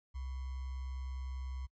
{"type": "tone with sample-and-hold", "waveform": "sine", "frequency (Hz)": 65.1, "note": "C2", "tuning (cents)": -8, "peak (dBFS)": -38, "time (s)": [0.14, 1.67], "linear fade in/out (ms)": 20, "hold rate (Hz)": 1050, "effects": ["noise-tail reverb RT60 0.1 s tail -23 dB re dry", "resampled to 16000 Hz"]}